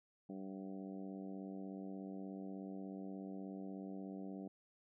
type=harmonic tone with a mistuned harmonic; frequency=96.6 Hz; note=G2; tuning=25 cents flat; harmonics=2 / 3 / 4 / 5 / 6 / 7 / 8; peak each=-47 / -49 / -55 / -58 / -60 / -59 / -63 dBFS; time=0.29-4.48 s; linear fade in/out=5 ms; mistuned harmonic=8; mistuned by=-32 cents; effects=none